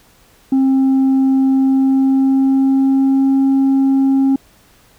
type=tone with pitch glide; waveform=sine; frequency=266.5 to 270.1 Hz; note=C4 to C#4; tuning=+32 to -45 cents; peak=-7 dBFS; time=0.52-4.36 s; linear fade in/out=5 ms; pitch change=+23 cents; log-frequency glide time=1.48-3.42 s; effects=tanh soft clip ceiling -9 dBFS + pink hiss -50 dBFS RMS until 4.98 s